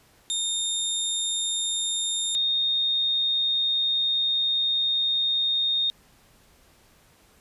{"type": "tone pair in turn", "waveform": ["25% pulse", "sine"], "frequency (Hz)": [3655, 3685], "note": ["A#7", "A#7"], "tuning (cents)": [-35, -21], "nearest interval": "unison", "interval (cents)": 14, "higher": "second", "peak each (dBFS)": -21, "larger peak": "neither", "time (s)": [[0.3, 2.35], [2.35, 5.9]], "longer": "second", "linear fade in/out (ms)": 0, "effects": ["pink hiss -58 dBFS RMS until 7.4 s", "resampled to 32000 Hz"]}